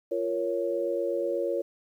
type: chord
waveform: sine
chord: Bb minor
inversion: second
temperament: equal with one note detuned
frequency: 347.8 / 466.2 / 554.4 Hz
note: F4 / Bb4 / Db5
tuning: -7 / 0 / 0 cents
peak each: -31 / -31 / -29 dBFS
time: 0.11-1.62 s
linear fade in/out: 10 ms
effects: 10-bit